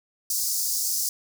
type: high-pass noise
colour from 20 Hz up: pink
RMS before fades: -26 dBFS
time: 0.3-1.09 s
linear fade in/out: 2 ms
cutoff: 4900 Hz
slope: 48 dB/octave
effects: none